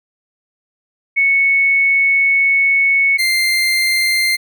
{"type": "tone pair in turn", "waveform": ["sine", "30% pulse"], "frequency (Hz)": [2211, 2093], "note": ["C#7", "C7"], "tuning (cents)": [-5, 0], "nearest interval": "minor second", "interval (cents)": 95, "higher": "first", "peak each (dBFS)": -10, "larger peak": "neither", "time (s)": [[1.16, 3.18], [3.18, 4.37]], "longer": "first", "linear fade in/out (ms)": 20, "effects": []}